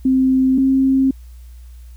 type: tone pair in turn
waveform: sine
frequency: 261.6 / 266.5 Hz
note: C4 / C4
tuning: 0 / +32 cents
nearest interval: unison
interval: 32 cents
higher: second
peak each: -11 / -11 dBFS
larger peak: neither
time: 0.05-0.58 / 0.58-1.11 s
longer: neither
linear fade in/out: 5 ms
effects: added 60 Hz sine -35 dBFS peak until 1.96 s + white hiss -56 dBFS RMS until 1.96 s